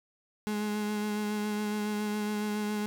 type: tone with vibrato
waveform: 35% pulse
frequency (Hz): 210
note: G#3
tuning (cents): +19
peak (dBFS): -28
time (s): 0.47-2.86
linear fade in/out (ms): 0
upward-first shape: sine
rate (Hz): 7.2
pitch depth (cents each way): 17
effects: none